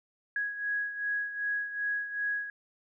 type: beating tone pair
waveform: sine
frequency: 1661.2 / 1663.8 Hz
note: G#6 / G#6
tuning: 0 / +3 cents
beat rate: 2.6 Hz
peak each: -31 / -37 dBFS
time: 0.36-2.5 s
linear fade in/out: 2 ms
effects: none